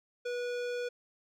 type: tone with hard clipping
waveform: sine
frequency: 487.3 Hz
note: B4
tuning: 23 cents flat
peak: -35 dBFS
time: 0.25-0.89 s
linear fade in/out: 10 ms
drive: 17 dB
effects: none